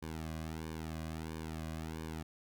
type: tone with flanger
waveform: sawtooth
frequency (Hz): 79.7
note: D#2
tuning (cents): +42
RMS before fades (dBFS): -42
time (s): 0.02-2.23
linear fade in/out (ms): 10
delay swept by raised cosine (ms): 1.5 to 2.26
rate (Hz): 1.5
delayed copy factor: -1
effects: none